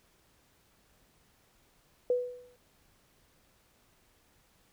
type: tone with exponential decay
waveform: sine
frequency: 493.9 Hz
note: B4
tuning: in tune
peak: -22 dBFS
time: 2.1-2.56 s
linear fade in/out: 2 ms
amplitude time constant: 99 ms
effects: pink hiss -67 dBFS RMS until 4.72 s